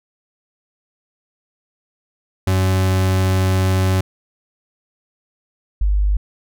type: tone pair in turn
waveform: 40% pulse / sine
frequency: 94.1 / 50.18 Hz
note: F#2 / G1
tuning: +30 / +41 cents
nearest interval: major seventh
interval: 1089 cents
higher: first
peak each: -13 dBFS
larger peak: neither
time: 2.47-4.01 / 5.81-6.17 s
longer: first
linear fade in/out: 5 ms
effects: none